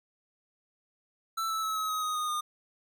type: tone with pitch steps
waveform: square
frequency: 1328 / 1312 / 1296.2 / 1280.5 / 1265.1 / 1249.9 / 1234.8 / 1219.9 Hz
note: E6 / E6 / E6 / D#6 / D#6 / D#6 / D#6 / D#6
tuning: +12 / -9 / -30 / +49 / +28 / +7 / -14 / -35 cents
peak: -30 dBFS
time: 1.37-2.41 s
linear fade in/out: 10 ms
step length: 130 ms
effects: none